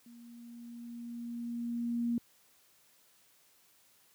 sine tone with level ramp, 236.2 Hz, A#3, 23 cents sharp, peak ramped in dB -51 to -28 dBFS, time 0.06-2.18 s, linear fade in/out 2 ms, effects white hiss -66 dBFS RMS until 4.14 s + high-pass 80 Hz 12 dB/octave

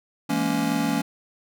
square chord, A# half-diminished seventh, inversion second, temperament just, 167.82 / 209.8 / 233.1 / 279.7 Hz, E3 / G#3 / A#3 / C#4, +31 / +18 / 0 / +16 cents, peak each -30 / -30 / -28 / -26 dBFS, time 0.29-1.02 s, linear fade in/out 10 ms, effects none

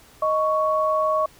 sine tone pair together, 624 / 1112.9 Hz, D#5 / C#6, +5 / +6 cents, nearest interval minor seventh, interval 1001 cents, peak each -21 dBFS, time 0.22-1.26 s, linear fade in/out 5 ms, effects pink hiss -51 dBFS RMS until 1.39 s

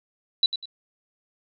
sine tone with echo, 3951 Hz, B7, in tune, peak -15 dBFS, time 0.43-0.46 s, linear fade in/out 2 ms, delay 98 ms, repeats 2, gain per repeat -10 dB, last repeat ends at 0.656 s, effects none

